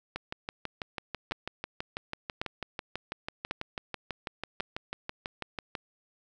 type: two click trains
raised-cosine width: 0.3 ms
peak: -18 / -15 dBFS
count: 35 / 4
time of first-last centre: 0.16-5.752 / 1.32-4.606 s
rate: 6.08 / 0.913 Hz
effects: none